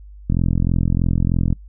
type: click train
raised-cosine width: 5 ms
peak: -6 dBFS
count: 54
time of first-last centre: 0.3-1.527 s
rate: 43.2 Hz
effects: noise-tail reverb RT60 0.1 s tail -25 dB re dry + added 50 Hz sine -37 dBFS peak until 1.68 s